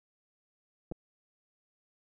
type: clicks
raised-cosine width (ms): 2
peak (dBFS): -26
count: 2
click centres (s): 0.915 / 0.921
effects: none